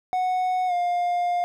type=tone with pitch glide; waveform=triangle; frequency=737 to 706.2 Hz; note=F#5 to F5; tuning=-7 to +19 cents; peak=-19 dBFS; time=0.13-1.44 s; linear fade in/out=0 ms; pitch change=-74 cents; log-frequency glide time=0.67-0.73 s; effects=none